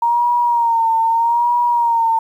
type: tone with vibrato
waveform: sine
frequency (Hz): 932.3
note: A#5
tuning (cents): 0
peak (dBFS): -12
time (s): 0.02-2.19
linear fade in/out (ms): 5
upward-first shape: sine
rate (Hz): 0.8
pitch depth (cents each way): 55
effects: 8-bit